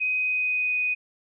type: tone with pitch glide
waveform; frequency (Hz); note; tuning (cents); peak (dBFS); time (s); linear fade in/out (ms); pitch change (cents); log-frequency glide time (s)
sine; 2511 to 2491; D#7 to D#7; +15 to +1; -22; 0-0.95; 20; -14; 0.16-0.76
effects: none